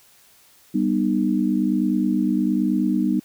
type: chord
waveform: sine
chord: G augmented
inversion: none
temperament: just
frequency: 196 / 245 / 306.2 Hz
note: G3 / B3 / D#4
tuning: 0 / -14 / -28 cents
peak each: -22 dBFS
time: 0.74-3.2 s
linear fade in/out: 10 ms
effects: white hiss -54 dBFS RMS until 3.24 s